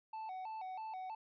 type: tone with vibrato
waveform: triangle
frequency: 811 Hz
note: G#5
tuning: 41 cents flat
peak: -40 dBFS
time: 0.13-1.15 s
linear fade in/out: 5 ms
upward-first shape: square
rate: 3.1 Hz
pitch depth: 140 cents each way
effects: resampled to 11025 Hz